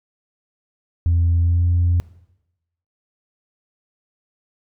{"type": "tone with pitch glide", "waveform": "sine", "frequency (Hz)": [85, 86.99], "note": ["F2", "F2"], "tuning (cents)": [-46, -6], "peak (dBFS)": -12, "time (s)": [1.06, 2], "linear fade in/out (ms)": 0, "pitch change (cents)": 40, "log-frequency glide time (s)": [1.4, 1.67], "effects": ["noise-tail reverb RT60 0.9 s tail -21 dB re dry", "tanh soft clip ceiling -11 dBFS"]}